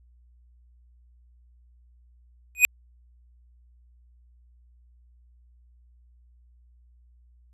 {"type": "tone with exponential growth", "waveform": "square", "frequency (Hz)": 2489, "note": "D#7", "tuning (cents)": 0, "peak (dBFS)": -9, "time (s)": [2.55, 2.65], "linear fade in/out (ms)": 0, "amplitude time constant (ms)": 20, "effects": ["added 60 Hz sine -54 dBFS peak until 7.53 s", "resampled to 32000 Hz"]}